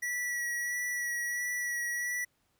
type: tone with vibrato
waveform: square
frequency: 1938 Hz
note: B6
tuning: 33 cents flat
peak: -32 dBFS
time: 0.02-2.25 s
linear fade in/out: 10 ms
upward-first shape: sine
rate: 1.5 Hz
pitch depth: 18 cents each way
effects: pink hiss -74 dBFS RMS until 2.59 s